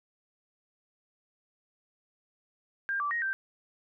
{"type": "tone with pitch steps", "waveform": "sine", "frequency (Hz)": [1598, 1163, 1876, 1566], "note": ["G6", "D6", "A#6", "G6"], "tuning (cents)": [33, -17, 11, -2], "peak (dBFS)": -28, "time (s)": [2.89, 3.33], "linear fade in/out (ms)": 0, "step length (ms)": 110, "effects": []}